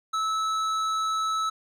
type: tone with hard clipping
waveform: sine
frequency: 1304 Hz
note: E6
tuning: 19 cents flat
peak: -26 dBFS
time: 0.13-1.5 s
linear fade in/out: 10 ms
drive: 10 dB
effects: none